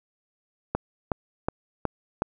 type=click train; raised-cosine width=1 ms; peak=-10 dBFS; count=5; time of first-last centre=0.75-2.221 s; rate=2.72 Hz; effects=none